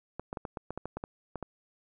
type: clicks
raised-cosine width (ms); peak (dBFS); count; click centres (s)
1; -22; 12; 0.196 / 0.329 / 0.372 / 0.452 / 0.572 / 0.706 / 0.776 / 0.856 / 0.97 / 1.039 / 1.357 / 1.427
effects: none